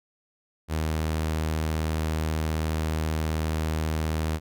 sawtooth tone, 78.7 Hz, D#2, 20 cents sharp, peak -21 dBFS, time 0.68-4.4 s, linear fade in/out 50 ms, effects none

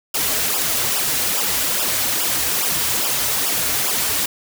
white noise with flanger, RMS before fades -20 dBFS, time 0.14-4.26 s, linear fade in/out 5 ms, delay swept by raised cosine 0.47 to 5.87 ms, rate 2.4 Hz, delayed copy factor -0.85, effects none

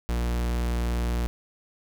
45% pulse tone, 59.3 Hz, A#1, 30 cents sharp, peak -24 dBFS, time 0.09-1.27 s, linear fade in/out 0 ms, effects none

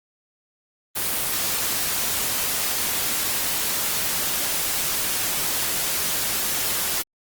white noise, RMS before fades -24 dBFS, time 0.95-7.03 s, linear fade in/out 20 ms, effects Opus 32 kbps

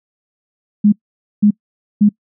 sine tone bursts, 207.7 Hz, G#3, in tune, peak -6 dBFS, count 3, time 0.84-2.092 s, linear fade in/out 10 ms, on 84 ms, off 500 ms, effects noise-tail reverb RT60 0.1 s tail -25 dB re dry

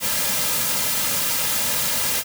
white noise with comb filter, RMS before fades -22 dBFS, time 0-2.24 s, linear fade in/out 50 ms, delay 2.7 ms, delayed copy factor -0.6, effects none

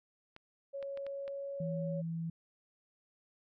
clicks, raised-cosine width 0.3 ms, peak -34 dBFS, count 5, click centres 0.364 / 0.827 / 0.974 / 1.066 / 1.279 s
sine tone with pitch glide, 554.4 to 557.9 Hz, C#5 to C#5, 0 to +11 cents, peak -38 dBFS, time 0.73-2.02 s, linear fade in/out 20 ms, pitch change +11 cents, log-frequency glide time 0.96-1.68 s
sine tone, 165.2 Hz, E3, 4 cents sharp, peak -35 dBFS, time 1.6-2.3 s, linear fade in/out 5 ms
effects none

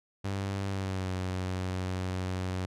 sawtooth tone with pitch glide, 98 to 92.5 Hz, G2 to F#2, 0 to 0 cents, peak -27 dBFS, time 0.24-2.66 s, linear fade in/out 10 ms, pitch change -100 cents, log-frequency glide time 0.68-1.12 s, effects low-pass 8000 Hz 12 dB/octave

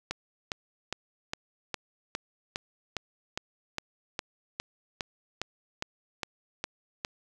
click train, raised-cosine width 0.2 ms, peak -14 dBFS, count 18, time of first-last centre 0.11-7.049 s, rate 2.45 Hz, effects none

